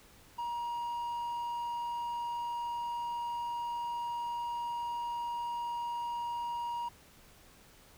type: tone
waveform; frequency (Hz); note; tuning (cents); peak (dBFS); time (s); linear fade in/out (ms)
triangle; 949; A#5; +31; -32; 0.38-6.89; 10
effects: pink hiss -59 dBFS RMS until 7.97 s